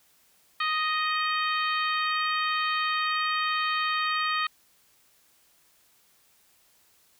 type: harmonic tone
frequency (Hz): 623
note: D#5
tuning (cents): +2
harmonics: 2 / 3 / 4 / 5 / 6 / 7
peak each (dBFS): -27 / -31 / -33 / -35 / -37 / -38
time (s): 0.6-4.47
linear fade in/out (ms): 5
effects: white hiss -63 dBFS RMS until 7.19 s